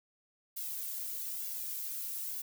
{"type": "noise with flanger", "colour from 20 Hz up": "violet", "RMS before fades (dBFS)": -39, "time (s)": [0.56, 2.42], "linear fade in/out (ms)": 10, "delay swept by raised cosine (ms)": [1.6, 2.7], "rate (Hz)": 1.1, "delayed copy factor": -1, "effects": []}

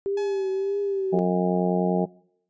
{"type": "tone with vibrato", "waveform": "sine", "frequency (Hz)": 392.4, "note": "G4", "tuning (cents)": 2, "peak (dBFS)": -23, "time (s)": [0.06, 1.19], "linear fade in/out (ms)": 0, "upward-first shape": "triangle", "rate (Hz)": 1.7, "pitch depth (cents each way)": 57}
{"type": "tone with exponential decay", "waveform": "sawtooth", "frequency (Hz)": 850, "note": "G#5", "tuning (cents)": 40, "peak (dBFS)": -31, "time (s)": [0.17, 1.46], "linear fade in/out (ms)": 5, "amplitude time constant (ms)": 280}
{"type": "harmonic tone", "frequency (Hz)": 90.2, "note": "F#2", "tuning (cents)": -44, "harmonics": [2, 3, 4, 5, 6, 7, 8, 9], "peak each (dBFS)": [-22, -34, -28, -27, -38, -29, -35, -31], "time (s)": [1.12, 2.06], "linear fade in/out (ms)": 20}
{"effects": ["noise-tail reverb RT60 0.7 s tail -24 dB re dry", "resampled to 16000 Hz"]}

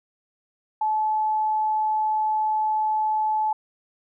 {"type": "tone", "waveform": "sine", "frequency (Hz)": 863, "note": "A5", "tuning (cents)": -34, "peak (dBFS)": -20, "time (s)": [0.81, 3.53], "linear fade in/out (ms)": 5, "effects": []}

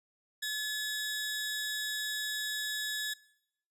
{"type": "tone pair together", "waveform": "sawtooth", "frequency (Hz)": [1714, 3789], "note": ["A6", "A#7"], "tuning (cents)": [-46, 27], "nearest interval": "octave + major second", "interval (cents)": 1373, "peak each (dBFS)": [-31, -35], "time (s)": [0.42, 3.14], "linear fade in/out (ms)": 10, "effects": ["noise-tail reverb RT60 0.8 s tail -21 dB re dry", "resampled to 32000 Hz"]}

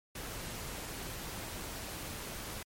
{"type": "noise", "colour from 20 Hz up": "pink", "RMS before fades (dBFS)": -42, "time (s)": [0.15, 2.63], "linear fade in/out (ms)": 5, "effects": ["MP3 64 kbps"]}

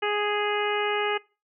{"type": "harmonic tone", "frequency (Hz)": 415.3, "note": "G#4", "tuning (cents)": 0, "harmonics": [1, 2, 3, 4, 5, 6, 7], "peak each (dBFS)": [-27, -30, -32, -33, -34, -35, -35], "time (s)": [0.02, 1.18], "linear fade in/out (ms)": 10, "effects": ["noise-tail reverb RT60 0.3 s tail -22 dB re dry"]}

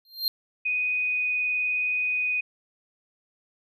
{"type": "tone with exponential growth", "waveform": "square", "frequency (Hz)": 4186, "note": "C8", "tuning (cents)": 0, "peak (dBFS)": -20, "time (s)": [0.05, 0.28], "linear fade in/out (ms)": 1, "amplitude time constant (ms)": 48}
{"type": "tone with vibrato", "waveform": "sine", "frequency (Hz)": 2489, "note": "D#7", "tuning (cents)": 0, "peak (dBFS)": -23, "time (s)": [0.65, 2.41], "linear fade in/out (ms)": 10, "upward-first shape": "sine", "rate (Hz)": 19, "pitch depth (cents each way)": 11}
{"effects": []}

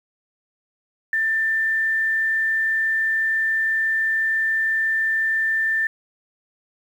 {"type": "tone with quantisation", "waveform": "sine", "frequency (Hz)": 1783, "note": "A6", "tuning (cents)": 22, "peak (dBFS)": -18, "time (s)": [1.13, 5.87], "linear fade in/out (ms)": 2, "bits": 8, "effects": []}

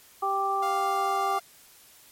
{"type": "harmonic tone", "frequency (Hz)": 392, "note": "G4", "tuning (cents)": 0, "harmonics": [1, 2, 3], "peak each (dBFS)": [-33, -27, -27], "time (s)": [0.22, 1.39], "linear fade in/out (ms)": 10}
{"type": "tone", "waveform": "sawtooth", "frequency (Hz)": 698.5, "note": "F5", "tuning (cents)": 0, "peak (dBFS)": -29, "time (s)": [0.62, 1.4], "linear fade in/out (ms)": 10}
{"effects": ["white hiss -54 dBFS RMS until 2.11 s", "MP3 64 kbps"]}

